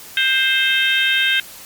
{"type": "harmonic tone", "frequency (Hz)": 525, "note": "C5", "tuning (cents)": 6, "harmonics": [3, 4, 5, 6, 7], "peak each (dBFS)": [-18, -23, -21, -20, -23], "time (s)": [0.17, 1.4], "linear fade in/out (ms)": 2, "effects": ["white hiss -38 dBFS RMS until 1.65 s", "Opus 48 kbps"]}